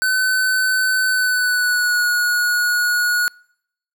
square tone with pitch glide, 1516 to 1453.4 Hz, F#6 to F#6, +42 to -31 cents, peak -16 dBFS, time 0.02-3.28 s, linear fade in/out 0 ms, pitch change -73 cents, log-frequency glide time 1.07-2.07 s, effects noise-tail reverb RT60 0.7 s tail -26 dB re dry

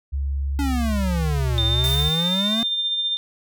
sine tone, 69.3 Hz, C#2, in tune, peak -21 dBFS, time 0.12-2.1 s, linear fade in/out 20 ms
square exponential two-way sweep, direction down then up, 289.1 to 110 to 233.2 Hz, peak -23 dBFS, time 0.59-2.63 s, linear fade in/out 0 ms, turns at 1.64 s
sine tone with tremolo, 3600 Hz, A7, 39 cents sharp, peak -19 dBFS, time 1.58-3.17 s, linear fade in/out 0 ms, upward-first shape sine, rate 15 Hz, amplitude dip 35%
white noise with exponential decay, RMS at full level -30 dBFS, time 1.84-2.99 s, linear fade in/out 0 ms, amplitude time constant 250 ms
effects none

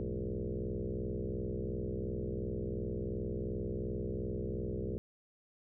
sine tone with frequency modulation, 146.83 Hz, D3, in tune, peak -34 dBFS, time 0-4.98 s, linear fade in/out 0 ms, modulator 62.8 Hz, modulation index 5.3, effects none

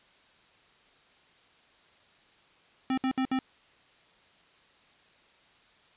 square tone bursts, 261.6 Hz, C4, in tune, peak -26 dBFS, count 4, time 2.9-3.39 s, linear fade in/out 2 ms, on 76 ms, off 62 ms, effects white hiss -61 dBFS RMS until 5.96 s + resampled to 8000 Hz

